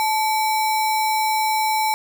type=tone with sample-and-hold; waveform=sine; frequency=870 Hz; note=A5; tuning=20 cents flat; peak=-17 dBFS; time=0-1.94 s; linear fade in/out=0 ms; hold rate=3150 Hz; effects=none